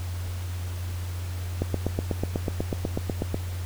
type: click train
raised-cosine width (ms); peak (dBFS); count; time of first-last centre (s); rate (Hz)
2; -12; 15; 1.62-3.344; 8.12
effects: added 89 Hz sine -29 dBFS peak until 3.65 s + pink hiss -43 dBFS RMS until 3.65 s